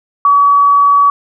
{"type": "tone", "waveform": "sine", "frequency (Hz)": 1137, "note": "C#6", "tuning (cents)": 44, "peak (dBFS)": -5, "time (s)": [0.25, 1.1], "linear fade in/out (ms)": 2, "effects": []}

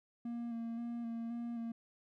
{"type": "tone with vibrato", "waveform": "triangle", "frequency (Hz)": 233.2, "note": "A#3", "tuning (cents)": 1, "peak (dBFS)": -36, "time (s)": [0.25, 1.72], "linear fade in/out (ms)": 5, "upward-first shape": "square", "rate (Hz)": 1.9, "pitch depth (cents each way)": 20, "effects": []}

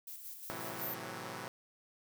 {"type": "noise with tremolo", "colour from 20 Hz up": "violet", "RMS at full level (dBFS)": -46, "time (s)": [0.07, 0.95], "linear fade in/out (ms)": 5, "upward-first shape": "square", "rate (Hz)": 5.6, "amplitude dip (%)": 40}
{"type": "chord", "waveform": "5% pulse", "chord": "F# half-diminished seventh", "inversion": "first", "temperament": "equal", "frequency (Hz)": [110, 130.81, 164.81, 185], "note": ["A2", "C3", "E3", "F#3"], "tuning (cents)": [0, 0, 0, 0], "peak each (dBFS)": -36, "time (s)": [0.5, 1.48], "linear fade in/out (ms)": 0}
{"type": "tone", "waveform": "sine", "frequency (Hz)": 14070, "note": "A9", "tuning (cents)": -1, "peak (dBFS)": -38, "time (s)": [0.81, 0.94], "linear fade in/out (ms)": 5}
{"effects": []}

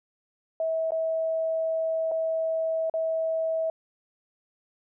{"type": "tone with dropouts", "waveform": "sine", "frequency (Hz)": 647, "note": "E5", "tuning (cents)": -32, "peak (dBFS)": -24, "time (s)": [0.6, 3.7], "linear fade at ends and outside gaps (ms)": 2, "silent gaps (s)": [[0.907, 0.919], [2.114, 2.117], [2.898, 2.939]], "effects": []}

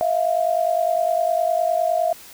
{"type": "tone pair together", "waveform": "sine", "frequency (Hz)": [648.7, 698.5], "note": ["E5", "F5"], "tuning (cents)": [-28, 0], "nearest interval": "minor second", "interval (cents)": 128, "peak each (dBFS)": -20, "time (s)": [0.01, 2.13], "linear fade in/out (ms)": 0, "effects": ["white hiss -43 dBFS RMS until 2.33 s"]}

